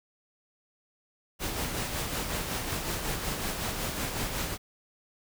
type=noise with tremolo; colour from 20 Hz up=pink; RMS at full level=-31 dBFS; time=1.39-4.58 s; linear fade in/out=50 ms; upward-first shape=sine; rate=5.4 Hz; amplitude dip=40%; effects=none